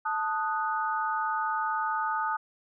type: chord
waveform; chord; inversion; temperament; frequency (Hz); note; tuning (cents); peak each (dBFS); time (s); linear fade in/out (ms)
sine; D# diminished; second; equal; 880 / 1244.5 / 1480; A5 / D#6 / F#6; 0 / 0 / 0; -30 / -30 / -34; 0.05-2.37; 10
effects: none